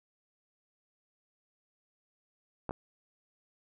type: clicks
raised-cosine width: 1 ms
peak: -21 dBFS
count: 2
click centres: 2.693 / 2.709 s
effects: none